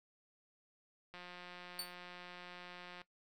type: click train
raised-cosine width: 0.3 ms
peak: -35 dBFS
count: 335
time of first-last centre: 1.14-3.016 s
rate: 178 Hz
type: tone with exponential decay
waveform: sawtooth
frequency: 4511 Hz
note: C#8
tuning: 29 cents sharp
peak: -33 dBFS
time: 1.79-1.95 s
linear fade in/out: 2 ms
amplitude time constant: 34 ms
effects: noise-tail reverb RT60 0.1 s tail -18 dB re dry